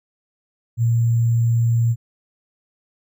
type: tone with sample-and-hold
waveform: sine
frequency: 116.54 Hz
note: A#2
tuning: in tune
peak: -14 dBFS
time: 0.77-1.96 s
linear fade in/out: 50 ms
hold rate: 7350 Hz
effects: none